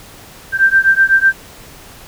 sine beating tone pair, 1568 / 1576 Hz, G6 / G6, 0 / +9 cents, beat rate 8 Hz, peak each -11 dBFS, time 0.52-1.34 s, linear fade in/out 50 ms, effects pink hiss -38 dBFS RMS until 2.07 s

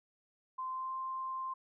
sine tone with pitch glide, 1037 to 1048.4 Hz, C6 to C6, -16 to +3 cents, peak -36 dBFS, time 0.58-1.54 s, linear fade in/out 10 ms, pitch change +19 cents, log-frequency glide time 0.7-0.94 s, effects none

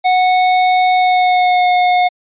square tone with pitch glide, 736 to 722.9 Hz, F#5 to F#5, -9 to -40 cents, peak -10 dBFS, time 0.04-2.09 s, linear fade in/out 20 ms, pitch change -31 cents, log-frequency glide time 0.95-1.68 s, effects resampled to 8000 Hz

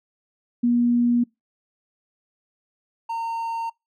sine / triangle tone pair in turn, 240 / 916.1 Hz, B3 / A#5, -49 / -30 cents, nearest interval octave + major seventh, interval 2319 cents, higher second, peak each -16 / -23 dBFS, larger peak first, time 0.63-1.24 / 3.09-3.7 s, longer neither, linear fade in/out 10 ms, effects noise-tail reverb RT60 0.2 s tail -25 dB re dry

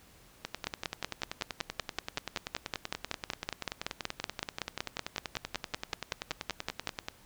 two click trains, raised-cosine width 0.2 ms, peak -14 / -17 dBFS, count 34 / 70, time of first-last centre 0.67-6.873 / 0.45-7.085 s, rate 5.32 / 10.4 Hz, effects pink hiss -59 dBFS RMS until 7.25 s

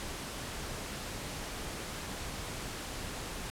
pink noise, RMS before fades -40 dBFS, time 0-3.5 s, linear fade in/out 0 ms, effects low-pass 11000 Hz 12 dB/octave

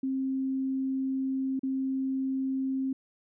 sine tone with dropouts, 265.6 Hz, C4, 26 cents sharp, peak -27 dBFS, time 0.03-2.93 s, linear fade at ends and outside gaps 5 ms, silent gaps 1.594-1.632 s, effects none

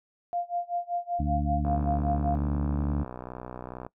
sine tone with tremolo, 698.5 Hz, F5, in tune, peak -25 dBFS, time 0.33-2.35 s, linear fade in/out 0 ms, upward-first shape sine, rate 5.2 Hz, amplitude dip 95%
harmonic tone, 73.2 Hz, D2, 5 cents flat, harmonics 1 / 2 / 3 / 4, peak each -28 / -31 / -33 / -34 dBFS, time 1.19-3.04 s, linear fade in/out 10 ms
click train, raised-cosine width 1 ms, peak -24 dBFS, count 139, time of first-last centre 1.65-3.865 s, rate 62.3 Hz
effects noise-tail reverb RT60 0.1 s tail -21 dB re dry

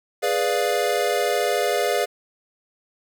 square chord, G# diminished seventh, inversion none, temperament equal, 415.3 / 493.9 / 587.3 / 698.5 Hz, G#4 / B4 / D5 / F5, 0 / 0 / 0 / 0 cents, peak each -26 dBFS, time 0.22-2.06 s, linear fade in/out 20 ms, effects none

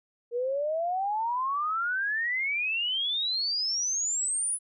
sine exponential sweep, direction up, 467.1 to 10100 Hz, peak -26 dBFS, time 0.31-4.59 s, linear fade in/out 50 ms, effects none

